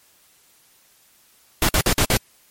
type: noise bursts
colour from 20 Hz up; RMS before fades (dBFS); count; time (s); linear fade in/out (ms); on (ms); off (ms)
pink; -17; 5; 1.62-2.17; 2; 70; 50
effects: white hiss -56 dBFS RMS until 2.5 s + MP3 64 kbps

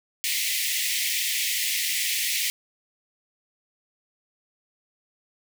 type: high-pass noise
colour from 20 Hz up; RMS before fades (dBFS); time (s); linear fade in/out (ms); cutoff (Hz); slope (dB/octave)
pink; -26; 0.24-2.5; 0; 1900; 96
effects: none

